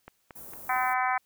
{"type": "click train", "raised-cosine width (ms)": 0.5, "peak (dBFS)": -28, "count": 4, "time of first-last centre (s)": [0.08, 0.763], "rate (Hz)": 4.39}
{"type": "band-stop noise", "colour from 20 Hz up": "white", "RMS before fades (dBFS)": -44, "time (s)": [0.35, 0.94], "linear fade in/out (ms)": 10, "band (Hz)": [800, 14000], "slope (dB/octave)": 12}
{"type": "harmonic tone", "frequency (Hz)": 254.3, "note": "C4", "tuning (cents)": -49, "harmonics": [3, 4, 5, 6, 7, 8, 9], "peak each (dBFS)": [-28, -30, -32, -34, -35, -36, -37], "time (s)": [0.69, 1.18], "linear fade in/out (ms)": 5}
{"effects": ["white hiss -71 dBFS RMS until 1.25 s"]}